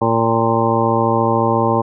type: harmonic tone with a mistuned harmonic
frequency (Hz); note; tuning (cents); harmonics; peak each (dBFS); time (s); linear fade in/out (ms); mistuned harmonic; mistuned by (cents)
114.1; A#2; -37; 1 / 2 / 3 / 4 / 5 / 7 / 8 / 9; -21 / -21 / -21 / -21 / -21 / -21 / -21 / -21; 0.01-1.82; 10; 9; +25
effects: none